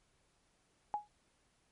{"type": "tone with exponential decay", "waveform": "sine", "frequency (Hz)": 834, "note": "G#5", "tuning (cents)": 7, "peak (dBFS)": -29, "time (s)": [0.94, 1.08], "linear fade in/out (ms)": 0, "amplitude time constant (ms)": 29, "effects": ["pink hiss -74 dBFS RMS until 1.71 s", "MP3 48 kbps"]}